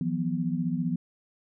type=tone cluster; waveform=sine; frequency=163.8 / 178.9 / 245.6 Hz; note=E3 / F3 / B3; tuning=-11 / +42 / -9 cents; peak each=-30 dBFS; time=0.01-0.96 s; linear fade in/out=2 ms; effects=none